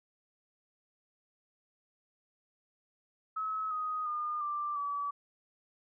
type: tone with pitch steps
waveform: sine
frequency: 1287 / 1250.4 / 1214.8 / 1180.2 / 1146.6 Hz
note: E6 / D#6 / D#6 / D6 / D6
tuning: -42 / +8 / -42 / +8 / -42 cents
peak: -32 dBFS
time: 3.36-5.11 s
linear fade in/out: 10 ms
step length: 350 ms
effects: none